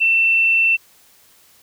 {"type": "tone", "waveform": "sine", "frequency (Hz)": 2685, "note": "E7", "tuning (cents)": 31, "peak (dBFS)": -12, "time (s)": [0, 0.77], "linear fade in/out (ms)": 20, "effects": ["white hiss -52 dBFS RMS until 1.62 s"]}